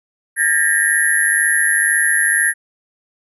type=tone cluster; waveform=sine; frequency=1621 / 1775 / 1877 / 11190 Hz; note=G#6 / A6 / A#6 / F9; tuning=-42 / +15 / +11 / +2 cents; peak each=-18 dBFS; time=0.36-2.54 s; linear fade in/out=50 ms; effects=none